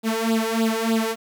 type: tone with flanger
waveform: sawtooth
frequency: 224.6 Hz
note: A3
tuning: 36 cents sharp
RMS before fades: -22 dBFS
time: 0.03-1.16 s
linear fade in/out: 50 ms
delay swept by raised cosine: 0.24 to 2.14 ms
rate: 3.3 Hz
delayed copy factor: +0.85
effects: 8-bit